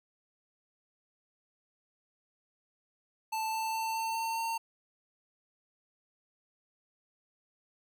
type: tone with pitch steps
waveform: square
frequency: 882 / 887.6 / 893.3 / 899 / 904.7 / 910.5 Hz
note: A5 / A5 / A5 / A5 / A5 / A#5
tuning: +4 / +15 / +26 / +37 / +48 / -41 cents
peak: -32 dBFS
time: 3.32-4.58 s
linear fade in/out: 10 ms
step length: 210 ms
effects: none